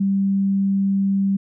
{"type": "tone", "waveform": "sine", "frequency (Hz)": 196, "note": "G3", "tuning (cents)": 0, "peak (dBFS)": -16, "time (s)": [0, 1.37], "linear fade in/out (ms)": 10, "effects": []}